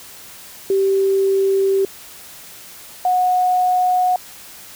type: tone pair in turn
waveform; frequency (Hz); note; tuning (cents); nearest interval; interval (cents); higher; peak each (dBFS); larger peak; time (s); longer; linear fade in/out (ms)
sine; 388.8 / 730.6; G4 / F#5; -14 / -22; major seventh; 1092; second; -13; neither; 0.7-1.85 / 3.05-4.16; first; 2
effects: white hiss -39 dBFS RMS until 4.75 s